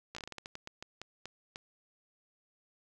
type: slowing click train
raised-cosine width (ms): 0.2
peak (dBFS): -25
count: 15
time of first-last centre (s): 0.15-1.559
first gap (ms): 15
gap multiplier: 1.26
effects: none